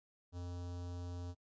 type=tone with notch filter; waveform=square; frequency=88.2 Hz; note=F2; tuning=18 cents sharp; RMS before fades=-44 dBFS; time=0.32-1.35 s; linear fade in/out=50 ms; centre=2100 Hz; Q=0.72; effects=noise-tail reverb RT60 0.1 s tail -26 dB re dry + resampled to 16000 Hz